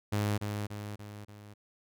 sawtooth tone with echo, 103.83 Hz, G#2, in tune, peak -24 dBFS, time 0.12-0.38 s, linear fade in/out 10 ms, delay 290 ms, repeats 4, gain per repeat -5 dB, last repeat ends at 1.54 s, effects none

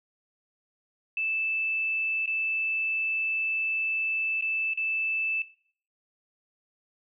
sine tone with dropouts, 2635 Hz, E7, 1 cent flat, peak -26 dBFS, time 1.17-5.42 s, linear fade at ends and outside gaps 2 ms, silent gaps 2.259-2.276 / 4.41-4.423 / 4.736-4.774 s, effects noise-tail reverb RT60 0.5 s tail -17 dB re dry

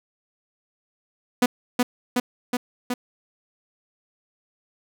sawtooth tone with echo, 246.9 Hz, B3, in tune, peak -11 dBFS, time 1.42-1.46 s, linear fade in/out 5 ms, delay 370 ms, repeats 4, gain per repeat -2 dB, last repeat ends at 2.94 s, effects none

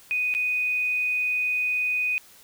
sine tone with dropouts, 2489 Hz, D#7, in tune, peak -22 dBFS, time 0.11-2.18 s, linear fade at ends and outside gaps 0 ms, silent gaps 0.34-0.349 s, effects white hiss -52 dBFS RMS until 2.43 s

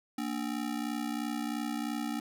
square ring-modulated tone, 261.6 Hz, C4, in tune, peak -30 dBFS, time 0.18-2.2 s, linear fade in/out 2 ms, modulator 31.5 Hz, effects none

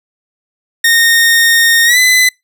sawtooth tone with pitch glide, 1845 to 2012 Hz, A#6 to B6, -18 to +32 cents, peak -3 dBFS, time 0.84-2.29 s, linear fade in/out 5 ms, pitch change +150 cents, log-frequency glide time 1.85-1.98 s, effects noise-tail reverb RT60 0.2 s tail -26 dB re dry

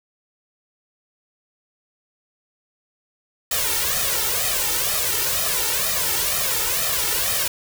white noise with flanger, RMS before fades -22 dBFS, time 3.51-7.48 s, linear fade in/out 5 ms, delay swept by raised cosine 1.6 to 2.25 ms, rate 2.1 Hz, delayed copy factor +0.9, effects none

